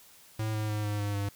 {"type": "tone with pitch steps", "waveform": "square", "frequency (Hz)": [109.2, 107.45, 105.72, 104.03, 102.36, 100.72], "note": ["A2", "A2", "G#2", "G#2", "G#2", "G2"], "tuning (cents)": [-13, -41, 31, 3, -25, 47], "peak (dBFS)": -30, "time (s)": [0.39, 1.29], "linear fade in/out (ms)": 5, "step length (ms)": 150, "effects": ["white hiss -56 dBFS RMS until 1.35 s"]}